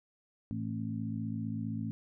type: harmonic tone with a mistuned harmonic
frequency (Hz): 55.3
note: A1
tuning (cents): +9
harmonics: 2 / 3 / 4 / 5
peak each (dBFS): -38 / -42 / -37 / -41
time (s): 0.51-1.91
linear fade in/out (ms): 0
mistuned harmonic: 5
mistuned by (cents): -39
effects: none